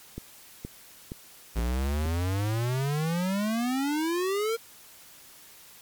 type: click train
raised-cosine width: 3 ms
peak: -22 dBFS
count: 5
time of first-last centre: 0.18-2.058 s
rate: 2.13 Hz
type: exponential sweep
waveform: square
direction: up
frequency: 55.5 to 466.2 Hz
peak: -26 dBFS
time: 1.55-4.57 s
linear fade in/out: 20 ms
effects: white hiss -51 dBFS RMS until 5.81 s + MP3 96 kbps